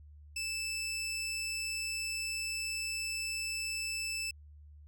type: tone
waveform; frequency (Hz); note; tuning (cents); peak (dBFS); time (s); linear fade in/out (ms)
20% pulse; 2637; E7; 0; -30; 0.36-4.31; 5
effects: added 74 Hz sine -51 dBFS peak until 4.87 s